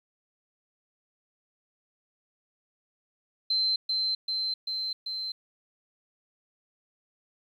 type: tone with echo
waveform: sine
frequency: 4100 Hz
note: C8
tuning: 36 cents flat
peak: -23 dBFS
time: 3.5-3.76 s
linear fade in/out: 5 ms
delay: 390 ms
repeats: 4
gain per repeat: -2 dB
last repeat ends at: 5.32 s
effects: 10-bit